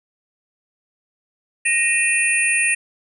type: tone cluster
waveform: sine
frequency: 1867 / 2450 / 2673 / 9330 Hz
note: A#6 / D#7 / E7 / D9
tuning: +2 / -27 / +23 / -12 cents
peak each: -21 dBFS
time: 1.65-2.75 s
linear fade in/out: 10 ms
effects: none